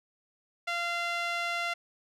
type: tone with band-pass filter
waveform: sawtooth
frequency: 690 Hz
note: F5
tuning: 21 cents flat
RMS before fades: -32 dBFS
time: 0.67-1.74 s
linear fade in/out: 10 ms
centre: 2200 Hz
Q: 1.2
effects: none